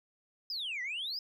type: exponential two-way sweep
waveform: sine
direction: down then up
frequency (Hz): 5190 to 1910 to 5190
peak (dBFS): -33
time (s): 0.5-1.19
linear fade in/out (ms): 2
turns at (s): 0.82
effects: tanh soft clip ceiling -32 dBFS